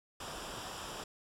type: noise with comb filter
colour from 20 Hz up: pink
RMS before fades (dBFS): -43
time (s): 0.2-1.04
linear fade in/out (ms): 5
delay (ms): 0.47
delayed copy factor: -0.6
effects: low-pass 9000 Hz 12 dB/octave